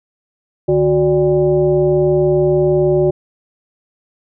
sine tone with frequency modulation, 367.7 Hz, F#4, 11 cents flat, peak -10 dBFS, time 0.68-3.11 s, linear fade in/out 10 ms, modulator 218 Hz, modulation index 0.92, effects none

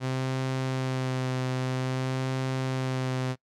sawtooth tone with vibrato, 130 Hz, C3, 11 cents flat, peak -23 dBFS, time 0-3.36 s, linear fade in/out 50 ms, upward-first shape sine, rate 0.51 Hz, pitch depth 17 cents each way, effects noise-tail reverb RT60 0.1 s tail -22 dB re dry + low-pass 7000 Hz 12 dB/octave

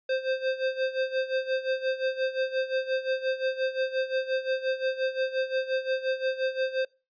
square tone with tremolo, 523.3 Hz, C5, in tune, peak -24 dBFS, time 0.09-6.85 s, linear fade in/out 5 ms, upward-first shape sine, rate 5.7 Hz, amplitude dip 80%, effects noise-tail reverb RT60 0.3 s tail -24 dB re dry + resampled to 11025 Hz

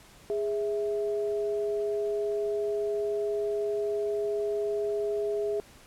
sine tone pair together, 413.3 / 656.1 Hz, G#4 / E5, -8 / -8 cents, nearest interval minor sixth, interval 800 cents, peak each -27 / -35 dBFS, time 0.3-5.6 s, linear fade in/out 0 ms, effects pink hiss -54 dBFS RMS until 5.86 s + low-pass 12000 Hz 12 dB/octave

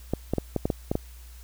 clicks, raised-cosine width 2 ms, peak -11 dBFS, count 8, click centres 0.136 / 0.336 / 0.383 / 0.563 / 0.655 / 0.702 / 0.915 / 0.954 s, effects added 60 Hz sine -43 dBFS peak until 1.43 s + white hiss -54 dBFS RMS until 1.43 s

